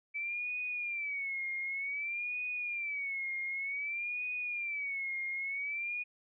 sine tone with vibrato, 2300 Hz, D7, 37 cents flat, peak -34 dBFS, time 0.14-6.04 s, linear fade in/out 20 ms, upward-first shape sine, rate 0.54 Hz, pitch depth 130 cents each way, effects none

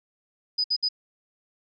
sine tone bursts, 4978 Hz, D#8, in tune, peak -21 dBFS, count 3, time 0.58-0.888 s, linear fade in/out 10 ms, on 62 ms, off 61 ms, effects none

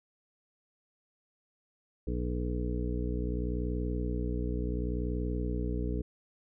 harmonic tone, 60.7 Hz, B1, 29 cents flat, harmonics 1 / 2 / 3 / 4 / 5 / 7 / 8, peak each -32 / -39 / -39 / -41 / -39 / -40 / -45 dBFS, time 2.07-6.02 s, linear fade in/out 5 ms, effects none

